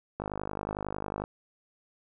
click train, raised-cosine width 1 ms, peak -19 dBFS, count 54, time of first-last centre 0.2-1.239 s, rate 51 Hz, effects none

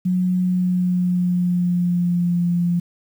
sine tone with pitch glide, 182.2 to 173.97 Hz, F#3 to F3, -26 to -6 cents, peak -16 dBFS, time 0.05-2.8 s, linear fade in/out 10 ms, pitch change -80 cents, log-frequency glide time 0.43-2.43 s, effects 8-bit

